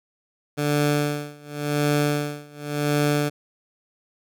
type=tone with tremolo; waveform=15% pulse; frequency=146.83 Hz; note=D3; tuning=in tune; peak=-12 dBFS; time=0.57-3.3 s; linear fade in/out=20 ms; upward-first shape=sine; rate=0.91 Hz; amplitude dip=95%; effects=none